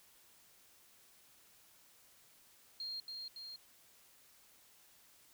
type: tone with echo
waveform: sine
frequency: 4218 Hz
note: C8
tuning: 13 cents sharp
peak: -40 dBFS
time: 2.8-3 s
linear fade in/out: 2 ms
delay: 280 ms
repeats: 2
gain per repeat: -3 dB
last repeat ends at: 3.56 s
effects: white hiss -65 dBFS RMS until 5.33 s